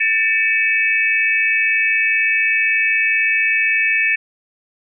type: tone cluster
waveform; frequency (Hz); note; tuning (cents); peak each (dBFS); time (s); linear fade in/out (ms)
sine; 1779 / 2269 / 2594; A6 / C#7 / E7; +19 / +40 / -28; -18; 0-4.16; 10
effects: none